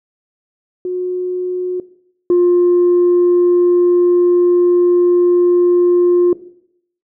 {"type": "tone pair in turn", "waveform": "sine", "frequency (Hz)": [363.2, 353.1], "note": ["F#4", "F4"], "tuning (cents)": [-32, 19], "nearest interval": "unison", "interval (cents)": 49, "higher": "first", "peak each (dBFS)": [-17, -6], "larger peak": "second", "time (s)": [[0.85, 1.8], [2.3, 6.33]], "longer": "second", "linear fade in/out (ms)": 2, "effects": ["noise-tail reverb RT60 0.7 s tail -17 dB re dry", "tanh soft clip ceiling -6 dBFS"]}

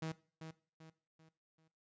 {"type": "tone with echo", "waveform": "sawtooth", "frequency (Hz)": 160, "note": "D#3", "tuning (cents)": 49, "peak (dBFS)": -35, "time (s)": [0.02, 0.12], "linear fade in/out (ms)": 5, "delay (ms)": 390, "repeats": 4, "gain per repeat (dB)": -8, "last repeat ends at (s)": 1.68, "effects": ["noise-tail reverb RT60 0.4 s tail -18 dB re dry", "resampled to 16000 Hz"]}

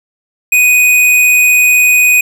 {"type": "tone", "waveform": "square", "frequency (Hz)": 2489, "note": "D#7", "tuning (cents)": 0, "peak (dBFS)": -6, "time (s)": [0.52, 2.21], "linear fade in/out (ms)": 5, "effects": []}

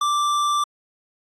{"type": "tone with hard clipping", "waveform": "sine", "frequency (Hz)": 1174.7, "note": "D6", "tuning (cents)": 0, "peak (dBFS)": -20, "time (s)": [0.01, 0.64], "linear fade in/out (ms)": 5, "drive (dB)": 13, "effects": ["AAC 64 kbps"]}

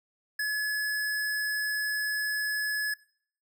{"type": "tone", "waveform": "square", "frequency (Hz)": 1703, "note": "G#6", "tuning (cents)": 43, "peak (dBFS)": -28, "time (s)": [0.39, 2.94], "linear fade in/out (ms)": 5, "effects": ["noise-tail reverb RT60 0.6 s tail -23 dB re dry"]}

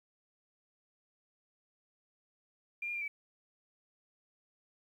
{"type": "tone with pitch steps", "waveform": "sine", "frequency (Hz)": [2396, 2415, 2382, 2297], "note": ["D7", "D7", "D7", "D7"], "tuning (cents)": [34, 48, 24, -39], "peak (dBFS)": -35, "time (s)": [2.82, 3.08], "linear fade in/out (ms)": 5, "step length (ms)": 65, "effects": ["11-bit"]}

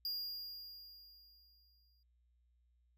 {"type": "tone with exponential decay", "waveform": "square", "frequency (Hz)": 4828, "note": "D8", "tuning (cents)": 47, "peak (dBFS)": -37, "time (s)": [0.05, 2.03], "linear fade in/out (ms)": 2, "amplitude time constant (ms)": 430, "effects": ["added 60 Hz sine -70 dBFS peak until 2.97 s"]}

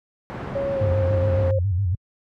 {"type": "low-pass noise", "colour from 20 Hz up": "pink", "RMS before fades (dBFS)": -32, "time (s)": [0.3, 1.51], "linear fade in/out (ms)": 0, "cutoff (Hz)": 1400, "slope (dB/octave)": 12}
{"type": "click train", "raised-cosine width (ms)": 3, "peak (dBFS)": -24, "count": 72, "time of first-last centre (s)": [0.43, 1.477], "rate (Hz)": 67.8}
{"type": "tone with pitch glide", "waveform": "sine", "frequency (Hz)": [554.4, 533.4], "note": ["C#5", "C5"], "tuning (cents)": [0, 33], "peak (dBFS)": -22, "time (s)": [0.55, 1.59], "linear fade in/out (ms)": 5, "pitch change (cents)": -67, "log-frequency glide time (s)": [0.73, 0.81]}
{"type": "tone with vibrato", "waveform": "sine", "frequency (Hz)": 93.8, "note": "F#2", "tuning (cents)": 24, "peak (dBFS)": -18, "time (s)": [0.81, 1.95], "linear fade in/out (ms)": 5, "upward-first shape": "square", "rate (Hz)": 7.2, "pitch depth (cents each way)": 110}
{"effects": ["high-pass 60 Hz 12 dB/octave"]}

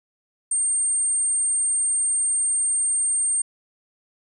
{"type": "tone", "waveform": "sine", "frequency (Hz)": 8690, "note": "C#9", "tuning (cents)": -35, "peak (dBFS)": -19, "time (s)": [0.51, 3.42], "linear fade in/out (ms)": 5, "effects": []}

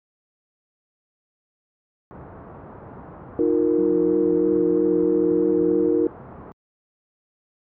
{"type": "low-pass noise", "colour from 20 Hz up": "pink", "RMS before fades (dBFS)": -39, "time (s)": [2.11, 6.52], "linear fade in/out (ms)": 0, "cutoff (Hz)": 1200, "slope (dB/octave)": 24}
{"type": "chord", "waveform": "sine", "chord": "Eb suspended second", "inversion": "none", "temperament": "equal with one note detuned", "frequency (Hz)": [311.1, 353.7, 466.2], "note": ["Eb4", "F4", "Bb4"], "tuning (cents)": [0, 22, 0], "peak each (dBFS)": -21, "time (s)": [3.39, 6.07], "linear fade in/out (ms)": 2}
{"type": "tone with vibrato", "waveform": "sine", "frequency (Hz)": 185, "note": "F#3", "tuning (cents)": 0, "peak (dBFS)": -31, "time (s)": [3.78, 5.89], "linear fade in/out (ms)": 5, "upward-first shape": "sine", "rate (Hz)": 3.1, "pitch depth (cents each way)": 73}
{"effects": ["high-pass 80 Hz 12 dB/octave"]}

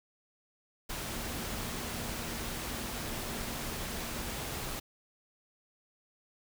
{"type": "tone in noise", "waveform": "sine", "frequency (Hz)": 233.1, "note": "A#3", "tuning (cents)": 0, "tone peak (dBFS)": -47, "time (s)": [1.09, 4.3], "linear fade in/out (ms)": 10, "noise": "pink", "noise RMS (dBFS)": -38, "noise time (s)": [0.89, 4.8], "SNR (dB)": -12, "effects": []}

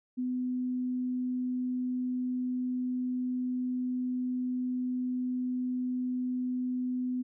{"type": "tone", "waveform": "sine", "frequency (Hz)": 251.5, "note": "B3", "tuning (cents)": 32, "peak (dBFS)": -29, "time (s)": [0.17, 7.23], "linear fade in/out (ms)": 20, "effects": []}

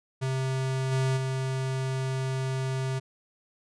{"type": "tone with level steps", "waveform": "square", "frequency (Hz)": 131.9, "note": "C3", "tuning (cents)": 14, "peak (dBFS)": [-27, -24, -28], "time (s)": [0.21, 3], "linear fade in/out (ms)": 20, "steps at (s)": [0.91, 1.16], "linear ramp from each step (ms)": 20, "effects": ["resampled to 22050 Hz"]}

